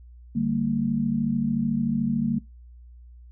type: chord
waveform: sine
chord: G minor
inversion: second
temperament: equal with one note detuned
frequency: 146.83 / 196 / 229.6 Hz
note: D3 / G3 / Bb3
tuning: 0 / 0 / -26 cents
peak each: -29 / -28 / -23 dBFS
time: 0.35-2.39 s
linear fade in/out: 10 ms
effects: noise-tail reverb RT60 0.2 s tail -21 dB re dry + added 60 Hz sine -44 dBFS peak until 3.31 s